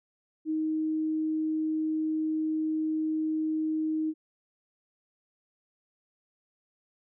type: tone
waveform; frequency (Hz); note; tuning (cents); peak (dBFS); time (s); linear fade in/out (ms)
sine; 313.4; D#4; +13; -26; 0.45-4.14; 50
effects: none